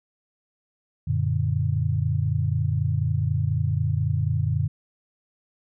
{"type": "chord", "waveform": "sine", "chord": "Gb augmented", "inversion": "none", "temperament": "equal", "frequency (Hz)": [92.5, 116.54, 146.83], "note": ["Gb2", "Bb2", "D3"], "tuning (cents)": [0, 0, 0], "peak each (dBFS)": -25, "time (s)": [1.07, 4.68], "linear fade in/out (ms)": 10, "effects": []}